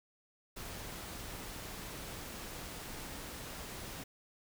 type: noise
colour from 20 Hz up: pink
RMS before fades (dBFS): -45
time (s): 0.56-4.04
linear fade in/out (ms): 10
effects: none